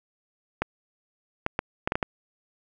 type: clicks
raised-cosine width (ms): 0.5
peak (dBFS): -9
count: 7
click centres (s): 0.62 / 1.464 / 1.591 / 1.875 / 1.921 / 1.955 / 2.028
effects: none